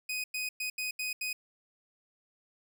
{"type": "tone bursts at uneven times", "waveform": "sawtooth", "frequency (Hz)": 2500, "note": "D#7", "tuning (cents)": 8, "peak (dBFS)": -29, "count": 6, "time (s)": [[0.09, 0.24], [0.34, 0.49], [0.6, 0.7], [0.78, 0.91], [0.99, 1.13], [1.21, 1.33]], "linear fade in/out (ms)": 5, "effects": []}